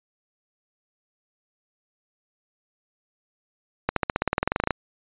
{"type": "accelerating click train", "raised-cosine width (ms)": 0.5, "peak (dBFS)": -6, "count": 17, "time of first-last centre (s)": [3.89, 4.707], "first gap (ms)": 73, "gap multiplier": 0.95, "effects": ["resampled to 8000 Hz"]}